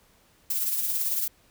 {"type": "noise with tremolo", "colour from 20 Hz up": "violet", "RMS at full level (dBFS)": -25, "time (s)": [0.5, 1.28], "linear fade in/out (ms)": 5, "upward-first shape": "triangle", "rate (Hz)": 18, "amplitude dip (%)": 50, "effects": ["pink hiss -61 dBFS RMS until 1.5 s"]}